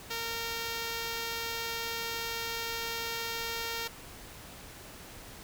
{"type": "tone", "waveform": "5% pulse", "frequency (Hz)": 460.6, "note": "A#4", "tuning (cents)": -21, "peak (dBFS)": -22, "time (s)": [0.1, 3.88], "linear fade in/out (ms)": 10, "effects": ["pink hiss -48 dBFS RMS until 5.43 s"]}